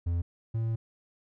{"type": "tone pair in turn", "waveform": "triangle", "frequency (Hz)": [85.7, 113.15], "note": ["F2", "A2"], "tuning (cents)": [-32, 49], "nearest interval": "perfect fourth", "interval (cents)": 481, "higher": "second", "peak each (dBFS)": [-24, -25], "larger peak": "first", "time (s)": [[0.06, 0.22], [0.54, 0.76]], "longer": "second", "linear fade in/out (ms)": 10, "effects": []}